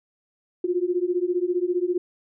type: beating tone pair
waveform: sine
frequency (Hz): 349.2 / 364.2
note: F4 / F#4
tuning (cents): 0 / -27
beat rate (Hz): 15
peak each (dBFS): -24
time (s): 0.64-1.98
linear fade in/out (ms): 5
effects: none